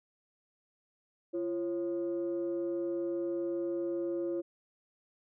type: tone pair together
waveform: sine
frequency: 342.7 / 544.8 Hz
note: F4 / C#5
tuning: -33 / -30 cents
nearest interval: minor sixth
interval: 803 cents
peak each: -31 / -37 dBFS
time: 1.33-4.42 s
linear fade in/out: 20 ms
effects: tanh soft clip ceiling -26 dBFS